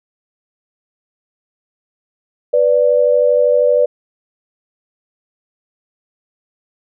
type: tone pair together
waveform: sine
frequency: 493.9 / 586.6 Hz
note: B4 / D5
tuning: 0 / -2 cents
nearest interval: minor third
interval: 298 cents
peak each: -12 dBFS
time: 2.53-3.86 s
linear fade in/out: 10 ms
effects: none